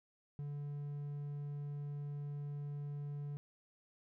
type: tone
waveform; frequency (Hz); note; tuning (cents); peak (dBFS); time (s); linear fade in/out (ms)
triangle; 144.7; D3; -25; -38; 0.39-3.37; 0
effects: none